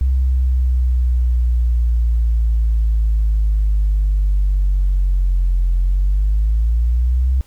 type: linear two-way sweep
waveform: sine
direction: down then up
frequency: 65.41 to 43.65 to 65.41 Hz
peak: -11 dBFS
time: 0.01-7.41 s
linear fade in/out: 0 ms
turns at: 5.73 s
effects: tanh soft clip ceiling -9 dBFS + pink hiss -53 dBFS RMS until 7.46 s